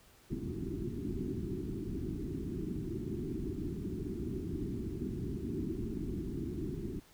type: low-pass noise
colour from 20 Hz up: white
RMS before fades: -38 dBFS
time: 0.3-7 s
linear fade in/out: 10 ms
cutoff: 390 Hz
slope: 96 dB/octave
effects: pink hiss -62 dBFS RMS until 7.13 s